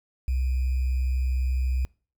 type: tone with sample-and-hold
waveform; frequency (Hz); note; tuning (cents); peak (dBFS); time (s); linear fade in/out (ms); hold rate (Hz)
sine; 64.1; C2; -35; -22; 0.28-1.85; 0; 2450
effects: noise-tail reverb RT60 0.4 s tail -25 dB re dry